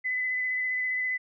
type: tone with vibrato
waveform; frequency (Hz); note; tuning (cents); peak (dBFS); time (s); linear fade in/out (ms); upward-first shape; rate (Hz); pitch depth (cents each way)
sine; 2013; B6; +33; -26; 0.04-1.18; 20; square; 15; 11
effects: none